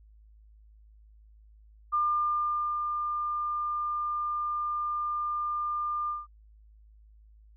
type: tone with ADSR envelope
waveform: sine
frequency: 1200 Hz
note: D6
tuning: 37 cents sharp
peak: -23 dBFS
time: 1.92-6.27 s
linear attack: 21 ms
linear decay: 840 ms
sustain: -5 dB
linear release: 180 ms
effects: added 53 Hz sine -53 dBFS peak until 7.56 s